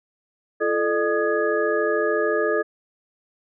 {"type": "tone cluster", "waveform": "sine", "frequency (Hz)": [341.3, 434.9, 604, 1233, 1677], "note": ["F4", "A4", "D5", "D#6", "G#6"], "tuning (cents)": [-40, -20, 48, -16, 16], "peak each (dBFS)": [-27, -22, -25, -29, -27], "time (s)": [0.6, 2.63], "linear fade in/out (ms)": 20, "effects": []}